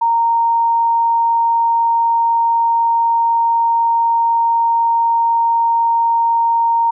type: tone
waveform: sine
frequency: 926 Hz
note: A#5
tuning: 12 cents flat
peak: -11 dBFS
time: 0.01-6.91 s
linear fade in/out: 10 ms
effects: none